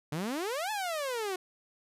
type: exponential two-way sweep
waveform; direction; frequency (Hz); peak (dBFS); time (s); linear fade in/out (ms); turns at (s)
sawtooth; up then down; 141.5 to 882 to 359.8; -28; 0.12-1.36; 5; 0.71
effects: resampled to 32000 Hz